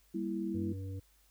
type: chord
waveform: sine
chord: E diminished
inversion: first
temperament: just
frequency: 197.78 / 237.3 / 329.6 Hz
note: G3 / Bb3 / E4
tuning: +16 / +31 / 0 cents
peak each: -37 / -41 / -36 dBFS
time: 0.14-0.73 s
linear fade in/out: 10 ms
type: harmonic tone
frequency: 96 Hz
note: G2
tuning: 36 cents flat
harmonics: 1 / 3 / 5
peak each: -38 / -48 / -52 dBFS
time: 0.54-1 s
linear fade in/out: 10 ms
effects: added 50 Hz sine -67 dBFS peak until 1.3 s + white hiss -69 dBFS RMS until 1.3 s